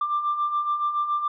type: beating tone pair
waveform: sine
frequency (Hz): 1179 / 1186.1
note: D6 / D6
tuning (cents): +6 / +17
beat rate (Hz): 7.1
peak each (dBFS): -29 / -22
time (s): 0.01-1.28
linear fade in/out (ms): 5
effects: tanh soft clip ceiling -17 dBFS